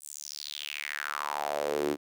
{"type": "tone with high-pass filter sweep", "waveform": "sawtooth", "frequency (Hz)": 73.42, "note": "D2", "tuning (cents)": 0, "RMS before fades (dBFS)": -34, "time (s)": [0, 1.97], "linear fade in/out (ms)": 50, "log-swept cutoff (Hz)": [9200, 300], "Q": 4.4, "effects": []}